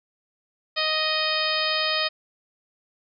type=harmonic tone; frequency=623 Hz; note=D#5; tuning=2 cents sharp; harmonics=1 / 2 / 3 / 4 / 5 / 6 / 7 / 8; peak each=-30 / -30 / -30 / -30 / -30 / -30 / -30 / -30 dBFS; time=0.76-2.09 s; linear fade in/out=20 ms; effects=none